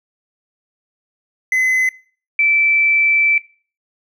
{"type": "tone pair in turn", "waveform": ["triangle", "sine"], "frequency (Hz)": [2035, 2325], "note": ["C7", "D7"], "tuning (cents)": [-49, -18], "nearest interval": "major second", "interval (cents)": 231, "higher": "second", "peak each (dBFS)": -11, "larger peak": "neither", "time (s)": [[1.52, 1.89], [2.39, 3.38]], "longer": "second", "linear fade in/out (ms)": 2, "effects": ["noise-tail reverb RT60 0.4 s tail -19 dB re dry"]}